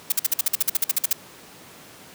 blue noise bursts, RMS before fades -19 dBFS, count 15, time 0.1-1.13 s, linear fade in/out 5 ms, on 22 ms, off 50 ms, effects pink hiss -45 dBFS RMS until 2.14 s + high-pass 150 Hz 12 dB/octave

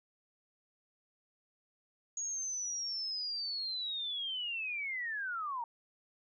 sine linear sweep, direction down, 6690 to 904 Hz, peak -35 dBFS, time 2.17-5.64 s, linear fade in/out 2 ms, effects none

